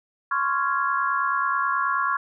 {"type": "chord", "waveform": "sine", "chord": "Db major seventh", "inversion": "third", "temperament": "just", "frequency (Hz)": [1039.4, 1108.7, 1385.9, 1663.1], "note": ["C6", "Db6", "F6", "Ab6"], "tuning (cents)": [-12, 0, -14, 2], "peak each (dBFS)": [-29, -24, -26, -29], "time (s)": [0.31, 2.17], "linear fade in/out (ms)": 5, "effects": []}